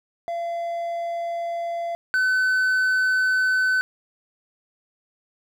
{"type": "tone pair in turn", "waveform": "triangle", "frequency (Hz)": [682, 1514.3], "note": ["F5", "F#6"], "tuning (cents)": [-41, 40], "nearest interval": "octave + major second", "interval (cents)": 1381, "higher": "second", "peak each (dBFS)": [-23, -16], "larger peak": "second", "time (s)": [[0.28, 1.95], [2.14, 3.81]], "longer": "neither", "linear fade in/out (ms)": 0, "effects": []}